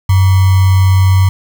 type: tone with sample-and-hold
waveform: sine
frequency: 94.6 Hz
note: F#2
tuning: 39 cents sharp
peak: -5 dBFS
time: 0.09-1.29 s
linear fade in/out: 5 ms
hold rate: 1050 Hz
effects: none